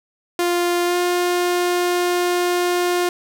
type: tone with pitch glide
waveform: sawtooth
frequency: 350 to 354.5 Hz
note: F4 to F4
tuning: +4 to +26 cents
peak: -13 dBFS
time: 0.39-3.09 s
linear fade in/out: 2 ms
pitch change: +22 cents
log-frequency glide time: 0.85-0.96 s
effects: none